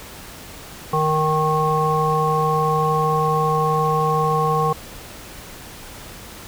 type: harmonic tone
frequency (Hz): 155.56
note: D#3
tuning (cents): 0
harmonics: 1 / 3 / 5 / 7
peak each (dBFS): -22 / -22 / -23 / -20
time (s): 0.93-4.73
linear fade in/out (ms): 5
effects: pink hiss -38 dBFS RMS until 6.47 s